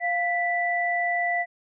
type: tone pair together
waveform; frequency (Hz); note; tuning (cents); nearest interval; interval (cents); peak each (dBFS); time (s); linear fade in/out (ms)
sine; 698.4 / 1975.5; F5 / B6; 0 / 0; octave + tritone; 1800; -25; 0-1.46; 50
effects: none